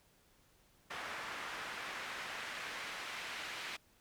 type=noise with band-pass filter sweep; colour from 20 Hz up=pink; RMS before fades=-44 dBFS; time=0.9-3.77 s; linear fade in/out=10 ms; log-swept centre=1500 to 2300 Hz; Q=1.1; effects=pink hiss -69 dBFS RMS until 4 s